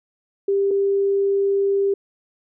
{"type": "tone pair in turn", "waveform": "sine", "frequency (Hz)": [396.1, 396.1], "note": ["G4", "G4"], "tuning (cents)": [18, 18], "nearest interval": "unison", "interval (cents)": 0, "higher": "neither", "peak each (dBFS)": [-16, -16], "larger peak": "neither", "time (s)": [[0.48, 0.71], [0.71, 1.94]], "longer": "second", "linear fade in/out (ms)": 5, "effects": []}